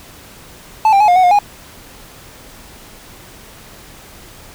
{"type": "tone with pitch steps", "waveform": "triangle", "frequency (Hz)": [873, 791, 844, 711, 742, 714, 821], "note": ["A5", "G5", "G#5", "F5", "F#5", "F5", "G#5"], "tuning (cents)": [-14, 15, 28, 31, 5, 38, -20], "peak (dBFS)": -5, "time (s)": [0.85, 1.389], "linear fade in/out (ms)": 2, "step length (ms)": 77, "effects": ["pink hiss -39 dBFS RMS until 4.54 s"]}